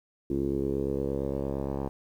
10% pulse tone with low-pass filter sweep, 68.6 Hz, C#2, 17 cents flat, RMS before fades -30 dBFS, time 0.3-1.89 s, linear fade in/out 5 ms, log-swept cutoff 340 to 730 Hz, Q 3.9, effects 10-bit

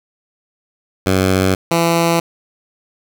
10% pulse tone pair in turn, 94.3 / 168.02 Hz, F#2 / E3, +33 / +33 cents, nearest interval minor seventh, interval 1000 cents, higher second, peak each -4 dBFS, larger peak neither, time 1.06-1.55 / 1.71-2.2 s, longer neither, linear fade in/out 5 ms, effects none

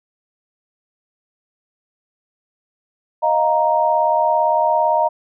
sine chord, Eb suspended second, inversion none, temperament just, 622.3 / 700 / 933.4 Hz, Eb5 / F5 / Bb5, 0 / +4 / +2 cents, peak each -18 / -20 / -16 dBFS, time 3.22-5.09 s, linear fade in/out 20 ms, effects none

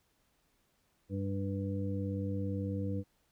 harmonic tone, 98.1 Hz, G2, 2 cents sharp, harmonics 1 / 2 / 3 / 5, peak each -35 / -38 / -40 / -42 dBFS, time 1.09-3.04 s, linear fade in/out 50 ms, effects pink hiss -74 dBFS RMS until 3.31 s

